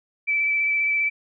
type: tone with vibrato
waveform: sine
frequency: 2315 Hz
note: D7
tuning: 25 cents flat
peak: -19 dBFS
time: 0.27-1.1 s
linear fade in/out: 20 ms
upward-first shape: square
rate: 15 Hz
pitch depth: 12 cents each way
effects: none